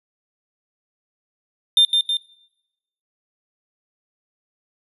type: tone with echo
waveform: triangle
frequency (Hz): 3600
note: A7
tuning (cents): +39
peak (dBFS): -9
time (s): 1.77-1.85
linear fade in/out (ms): 2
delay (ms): 160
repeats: 2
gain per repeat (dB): -4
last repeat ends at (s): 2.17
effects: noise-tail reverb RT60 0.9 s tail -20 dB re dry + resampled to 32000 Hz